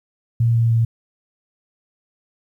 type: tone with pitch steps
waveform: sine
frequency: 116.54 / 115.6 / 114.67 Hz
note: A#2 / A#2 / A#2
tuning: 0 / -14 / -28 cents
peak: -13 dBFS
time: 0.4-0.85 s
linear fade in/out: 5 ms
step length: 150 ms
effects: 9-bit